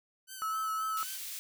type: tone with vibrato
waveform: 5% pulse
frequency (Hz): 1498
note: F#6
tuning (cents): +21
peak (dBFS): -32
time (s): 0.27-1.19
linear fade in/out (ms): 50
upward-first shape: sine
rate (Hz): 3.8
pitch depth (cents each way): 60
type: tone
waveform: sine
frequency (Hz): 1300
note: E6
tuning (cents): -24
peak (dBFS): -31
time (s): 0.42-1.03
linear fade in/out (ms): 0
type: high-pass noise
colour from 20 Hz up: white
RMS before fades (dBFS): -41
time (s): 0.97-1.39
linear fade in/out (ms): 0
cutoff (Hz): 2400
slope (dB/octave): 12
effects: none